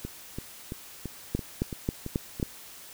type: two click trains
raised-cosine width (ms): 3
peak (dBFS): -13 / -21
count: 5 / 8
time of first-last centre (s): 1.35-2.428 / 0.05-2.399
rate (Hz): 3.71 / 2.98
effects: white hiss -47 dBFS RMS until 2.93 s